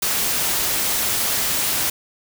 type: noise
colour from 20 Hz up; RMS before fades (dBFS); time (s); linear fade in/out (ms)
white; -21; 0.02-1.9; 5
effects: none